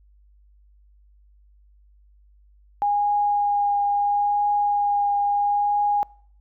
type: tone with vibrato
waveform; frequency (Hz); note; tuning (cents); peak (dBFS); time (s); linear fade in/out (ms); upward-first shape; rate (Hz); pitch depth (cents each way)
sine; 818; G#5; -26; -18; 2.82-6.03; 0; triangle; 0.75; 12
effects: noise-tail reverb RT60 0.6 s tail -25 dB re dry + added 50 Hz sine -52 dBFS peak until 6.4 s